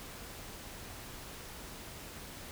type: silence
effects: pink hiss -47 dBFS RMS until 2.51 s